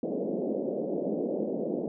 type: band-pass noise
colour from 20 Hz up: white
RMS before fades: -31 dBFS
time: 0.03-1.88 s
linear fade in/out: 2 ms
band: 180 to 580 Hz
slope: 48 dB/octave
effects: none